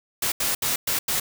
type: noise bursts at uneven times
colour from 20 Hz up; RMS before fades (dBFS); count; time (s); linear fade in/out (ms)
white; -24; 5; 0.22-0.32 / 0.4-0.55 / 0.62-0.76 / 0.87-0.99 / 1.08-1.2; 5
effects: none